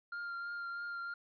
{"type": "tone with vibrato", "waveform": "triangle", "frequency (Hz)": 1396.9, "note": "F6", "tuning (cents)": 0, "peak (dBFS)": -37, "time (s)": [0.12, 1.14], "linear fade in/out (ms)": 5, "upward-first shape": "triangle", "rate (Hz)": 3.1, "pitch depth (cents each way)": 19, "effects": ["resampled to 11025 Hz", "13-bit"]}